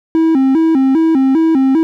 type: tone with vibrato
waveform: triangle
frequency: 293.7 Hz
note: D4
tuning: in tune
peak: -6 dBFS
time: 0.15-1.83 s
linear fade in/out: 0 ms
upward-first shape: square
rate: 2.5 Hz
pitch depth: 170 cents each way
effects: none